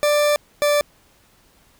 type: tone pair in turn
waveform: 40% pulse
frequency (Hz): 590 / 586.3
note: D5 / D5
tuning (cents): +8 / -3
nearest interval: unison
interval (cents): 11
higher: first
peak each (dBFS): -14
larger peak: neither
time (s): 0.03-0.36 / 0.62-0.81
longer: first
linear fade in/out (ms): 0
effects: pink hiss -56 dBFS RMS until 1.79 s